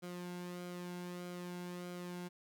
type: tone with flanger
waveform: sawtooth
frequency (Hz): 177.5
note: F3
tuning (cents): +28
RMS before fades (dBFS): -45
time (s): 0.02-2.29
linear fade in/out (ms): 20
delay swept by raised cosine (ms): 1.1 to 1.66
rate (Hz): 1.6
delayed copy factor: -0.5
effects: 13-bit